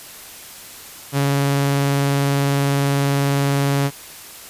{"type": "tone with vibrato", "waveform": "sawtooth", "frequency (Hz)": 140, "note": "C#3", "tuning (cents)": 18, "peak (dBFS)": -12, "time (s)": [1.12, 3.91], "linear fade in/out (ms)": 50, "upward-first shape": "square", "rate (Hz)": 20, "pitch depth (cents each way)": 16, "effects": ["white hiss -38 dBFS RMS until 4.49 s", "resampled to 32000 Hz"]}